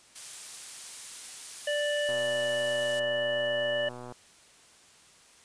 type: noise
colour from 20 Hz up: blue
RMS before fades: -39 dBFS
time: 0.15-3 s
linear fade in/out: 10 ms
type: harmonic tone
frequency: 587.3 Hz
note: D5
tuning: in tune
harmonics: 1 / 3 / 5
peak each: -28 / -33 / -35 dBFS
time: 1.67-3.89 s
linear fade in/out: 5 ms
type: click train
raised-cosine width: 1 ms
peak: -29 dBFS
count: 251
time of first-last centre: 2.09-4.123 s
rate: 123 Hz
effects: white hiss -57 dBFS RMS until 5.44 s + resampled to 22050 Hz